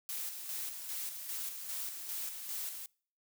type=noise with tremolo; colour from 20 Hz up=blue; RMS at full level=-39 dBFS; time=0.09-2.86 s; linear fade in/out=0 ms; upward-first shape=square; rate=2.5 Hz; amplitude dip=45%; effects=noise-tail reverb RT60 0.5 s tail -26 dB re dry